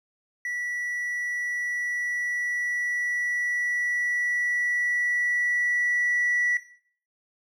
triangle tone with level ramp, 1950 Hz, B6, 23 cents flat, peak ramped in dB -26 to -17 dBFS, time 0.45-6.57 s, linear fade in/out 2 ms, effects noise-tail reverb RT60 0.5 s tail -17 dB re dry + tanh soft clip ceiling -19 dBFS

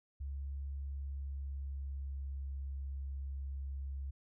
sine tone with pitch glide, 69.3 to 68.31 Hz, C#2 to C#2, 0 to -25 cents, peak -38 dBFS, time 0.2-4.11 s, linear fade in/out 10 ms, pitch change -25 cents, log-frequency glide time 0.77-2.5 s, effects none

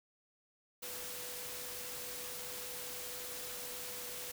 sine tone in noise, 493.9 Hz, B4, in tune, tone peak -52 dBFS, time 0.82-4.32 s, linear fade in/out 10 ms, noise white, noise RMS -44 dBFS, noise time 0.82-4.32 s, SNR -11 dB, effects none

